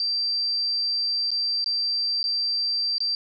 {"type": "tone with dropouts", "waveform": "sine", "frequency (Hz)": 4696, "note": "D8", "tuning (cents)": -1, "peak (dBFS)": -22, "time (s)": [0, 3.15], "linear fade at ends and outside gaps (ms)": 1, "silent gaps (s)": [[1.306, 1.315], [1.643, 1.66], [2.23, 2.24], [2.982, 3.004]], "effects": []}